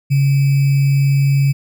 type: tone with sample-and-hold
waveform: sine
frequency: 138.59 Hz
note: C#3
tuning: in tune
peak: -10 dBFS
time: 0.1-1.53 s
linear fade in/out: 20 ms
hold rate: 2450 Hz
effects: none